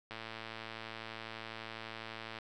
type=click train; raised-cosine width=0.3 ms; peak=-27 dBFS; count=256; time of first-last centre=0.11-2.387 s; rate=112 Hz; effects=none